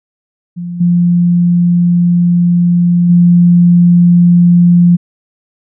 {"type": "tone with level steps", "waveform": "sine", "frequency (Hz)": 174.4, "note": "F3", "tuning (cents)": -2, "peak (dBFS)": [-18, -6, -3], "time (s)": [0.56, 4.97], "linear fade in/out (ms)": 20, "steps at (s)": [0.8, 3.09], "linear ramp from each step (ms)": 10, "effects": []}